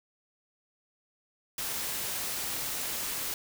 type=noise; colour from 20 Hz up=white; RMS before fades=-34 dBFS; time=1.58-3.34 s; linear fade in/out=2 ms; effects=none